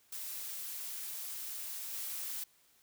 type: noise with level steps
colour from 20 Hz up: blue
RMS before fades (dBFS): -42 / -40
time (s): 0.12-2.44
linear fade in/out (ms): 5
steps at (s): 1.93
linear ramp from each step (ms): 2
effects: white hiss -68 dBFS RMS until 2.82 s